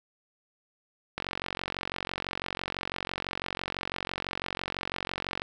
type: click train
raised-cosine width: 0.3 ms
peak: -15 dBFS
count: 196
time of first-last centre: 1.18-5.419 s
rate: 46 Hz
effects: none